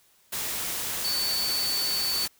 sine tone in noise, 4493 Hz, C#8, 23 cents sharp, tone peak -26 dBFS, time 1.04-2.26 s, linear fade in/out 10 ms, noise white, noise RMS -31 dBFS, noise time 0.32-2.28 s, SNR +2 dB, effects white hiss -62 dBFS RMS until 2.39 s

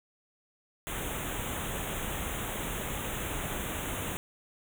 pink band-stop noise, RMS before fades -35 dBFS, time 0.87-4.17 s, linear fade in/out 0 ms, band 3700 to 6400 Hz, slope 96 dB/octave, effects none

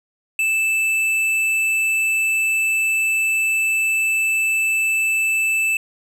sine tone with tanh clipping, 2637 Hz, E7, in tune, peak -18 dBFS, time 0.39-5.77 s, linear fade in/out 2 ms, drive 11 dB, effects none

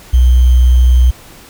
sine tone with sample-and-hold, 62.2 Hz, B1, 13 cents sharp, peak -4 dBFS, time 0.13-1.11 s, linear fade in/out 10 ms, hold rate 3150 Hz, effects pink hiss -38 dBFS RMS until 1.49 s

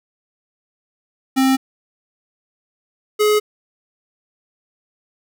square tone pair in turn, 264.7 / 422.1 Hz, C4 / G#4, +20 / +28 cents, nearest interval minor sixth, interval 808 cents, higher second, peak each -13 dBFS, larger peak neither, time 1.36-1.57 / 3.19-3.4 s, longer neither, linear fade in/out 20 ms, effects none

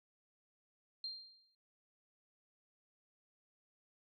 sine tone with exponential decay, 4186 Hz, C8, in tune, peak -38 dBFS, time 1.04-1.55 s, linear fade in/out 2 ms, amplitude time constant 110 ms, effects none

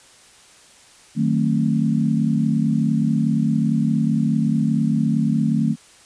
sine chord, D# diminished seventh, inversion none, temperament just, 155.56 / 186.68 / 224 / 268.8 Hz, D#3 / F#3 / A3 / C4, 0 / +16 / +31 / +47 cents, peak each -21 / -25 / -19 / -25 dBFS, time 1.15-5.76 s, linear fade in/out 50 ms, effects white hiss -49 dBFS RMS until 6.05 s + resampled to 22050 Hz

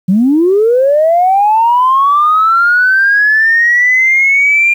sine linear sweep, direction up, 174.61 to 2403 Hz, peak -5 dBFS, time 0.08-4.74 s, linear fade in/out 10 ms, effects tanh soft clip ceiling -1 dBFS + 7-bit

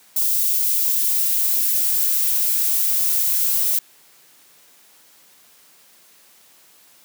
violet noise with high-pass filter sweep, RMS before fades -19 dBFS, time 0.16-3.79 s, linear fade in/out 5 ms, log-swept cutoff 3400 to 230 Hz, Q 0.7, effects white hiss -52 dBFS RMS until 7.04 s + high-pass 150 Hz 12 dB/octave

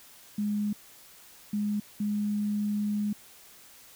sine tone bursts at uneven times, 207.7 Hz, G#3, in tune, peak -26 dBFS, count 3, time 0.38-0.73 / 1.53-1.8 / 2-3.13 s, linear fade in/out 5 ms, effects white hiss -53 dBFS RMS until 3.95 s

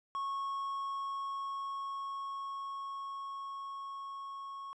triangle tone with level ramp, 1099 Hz, C#6, 15 cents flat, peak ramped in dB -32 to -40 dBFS, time 0.15-4.73 s, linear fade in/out 0 ms, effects resampled to 22050 Hz

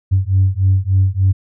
sine beating tone pair, 93.8 / 97.2 Hz, F#2 / G2, +24 / -14 cents, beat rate 3.4 Hz, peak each -13 dBFS, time 0.11-1.33 s, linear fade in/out 20 ms, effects tanh soft clip ceiling -5 dBFS

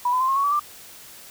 sine tone with pitch steps, 979 / 1010.6 / 1043.2 / 1076.9 / 1111.7 / 1147.5 / 1184.6 Hz, B5 / B5 / C6 / C6 / C#6 / D6 / D6, -15 / +40 / -5 / +50 / +5 / -40 / +15 cents, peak -18 dBFS, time 0.05-0.596 s, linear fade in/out 5 ms, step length 78 ms, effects white hiss -44 dBFS RMS until 1.3 s

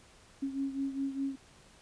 sine beating tone pair, 272.2 / 277.1 Hz, C#4 / C#4, -31 / -1 cents, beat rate 4.9 Hz, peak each -33 / -38 dBFS, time 0.42-1.36 s, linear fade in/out 10 ms, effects pink hiss -59 dBFS RMS until 1.81 s + resampled to 22050 Hz

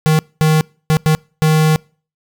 square tone bursts at uneven times, 156.2 Hz, D#3, 7 cents sharp, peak -10 dBFS, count 5, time 0.06-0.19 / 0.41-0.61 / 0.9-0.97 / 1.06-1.15 / 1.42-1.76 s, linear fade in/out 0 ms, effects noise-tail reverb RT60 0.4 s tail -26 dB re dry

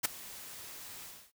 white noise with ADSR envelope, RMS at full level -27 dBFS, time 0.03-1.32 s, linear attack 21 ms, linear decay 10 ms, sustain -20 dB, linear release 280 ms, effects noise-tail reverb RT60 0.1 s tail -22 dB re dry

